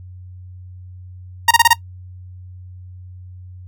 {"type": "tone bursts", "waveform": "sawtooth", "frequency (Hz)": 932.3, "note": "A#5", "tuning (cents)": 0, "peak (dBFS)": -3, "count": 5, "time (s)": [1.48, 1.733], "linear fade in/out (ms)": 5, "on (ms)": 29, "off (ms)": 27, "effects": ["noise-tail reverb RT60 0.1 s tail -21 dB re dry", "added 91 Hz sine -34 dBFS peak until 3.67 s"]}